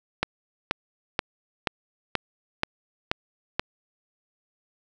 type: click train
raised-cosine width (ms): 0.3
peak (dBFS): -6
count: 8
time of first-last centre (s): 0.23-3.595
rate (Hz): 2.08
effects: none